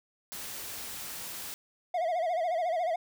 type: noise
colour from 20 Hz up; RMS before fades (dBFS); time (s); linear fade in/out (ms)
white; -40; 0.32-1.54; 0
type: tone with vibrato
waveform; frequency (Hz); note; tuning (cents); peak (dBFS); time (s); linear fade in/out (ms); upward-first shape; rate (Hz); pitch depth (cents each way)
triangle; 682; F5; -41; -25; 1.94-2.96; 5; sine; 14; 120
effects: none